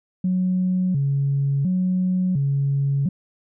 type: tone with vibrato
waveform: sine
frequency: 160 Hz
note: D#3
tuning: 49 cents sharp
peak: -17 dBFS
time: 0.24-3.09 s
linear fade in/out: 5 ms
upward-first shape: square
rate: 0.71 Hz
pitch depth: 240 cents each way
effects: tanh soft clip ceiling -13 dBFS